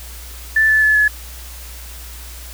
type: tone with pitch steps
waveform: sine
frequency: 1760 / 1741.8 / 1723.8 / 1706 Hz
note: A6 / A6 / A6 / G#6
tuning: 0 / -18 / -36 / +46 cents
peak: -10 dBFS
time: 0.56-1.08 s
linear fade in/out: 5 ms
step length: 130 ms
effects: added 60 Hz sine -33 dBFS peak until 2.53 s + white hiss -37 dBFS RMS until 2.53 s